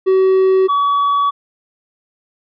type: tone pair in turn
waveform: triangle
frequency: 379 / 1135.7 Hz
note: F#4 / C#6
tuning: +42 / +42 cents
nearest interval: octave + perfect fifth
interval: 1900 cents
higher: second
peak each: -7 / -10 dBFS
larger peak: first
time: 0.06-0.68 / 0.68-1.31 s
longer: second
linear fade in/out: 20 ms
effects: resampled to 11025 Hz